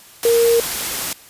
sine tone in noise, 466.2 Hz, A#4, in tune, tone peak -11 dBFS, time 0.25-0.6 s, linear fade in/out 2 ms, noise white, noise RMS -23 dBFS, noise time 0.23-1.13 s, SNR +9 dB, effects white hiss -44 dBFS RMS until 1.29 s + resampled to 32000 Hz

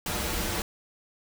pink noise with comb filter, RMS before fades -30 dBFS, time 0.06-0.62 s, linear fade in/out 2 ms, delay 7.5 ms, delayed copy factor -1, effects none

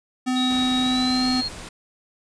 square tone, 254.4 Hz, C4, 48 cents flat, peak -21 dBFS, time 0.26-1.42 s, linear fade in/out 20 ms
sine tone with pitch glide, 3810 to 4252 Hz, A#7 to C8, +37 to +27 cents, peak -24 dBFS, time 0.35-1.49 s, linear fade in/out 20 ms, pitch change +190 cents, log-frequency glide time 0.83-1.28 s
pink noise, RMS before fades -37 dBFS, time 0.5-1.69 s, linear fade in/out 5 ms
effects resampled to 22050 Hz

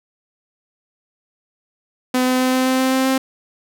sawtooth tone with pitch steps, 253.6 / 255.1 / 256.5 / 258 / 259.5 / 261 / 262.5 / 264.1 Hz, B3 / C4 / C4 / C4 / C4 / C4 / C4 / C4, +46 / -44 / -34 / -24 / -14 / -4 / +6 / +16 cents, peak -11 dBFS, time 2.14-3.18 s, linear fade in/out 5 ms, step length 130 ms, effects none

